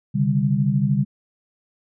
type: tone cluster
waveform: sine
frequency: 134.1 / 146.9 / 198.5 Hz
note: C3 / D3 / G3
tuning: +43 / +1 / +22 cents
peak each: -21 dBFS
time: 0.14-1.05 s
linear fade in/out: 20 ms
effects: none